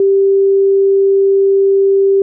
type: tone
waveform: sine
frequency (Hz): 392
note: G4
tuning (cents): 0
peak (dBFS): -7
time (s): 0-2.22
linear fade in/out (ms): 2
effects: none